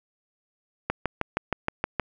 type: click train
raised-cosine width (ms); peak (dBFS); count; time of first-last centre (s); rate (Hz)
0.5; -9; 8; 0.9-1.997; 6.38
effects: none